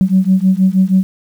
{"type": "beating tone pair", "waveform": "sine", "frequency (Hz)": [185.5, 191.8], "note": ["F#3", "G3"], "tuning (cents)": [5, -37], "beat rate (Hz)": 6.3, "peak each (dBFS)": -11, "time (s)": [0.01, 1.03], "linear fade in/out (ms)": 0, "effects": ["tanh soft clip ceiling -1 dBFS", "7-bit"]}